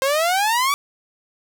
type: exponential sweep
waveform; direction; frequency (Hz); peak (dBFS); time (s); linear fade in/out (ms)
sawtooth; up; 523.3 to 1166; -13; 0.02-0.74; 0
effects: none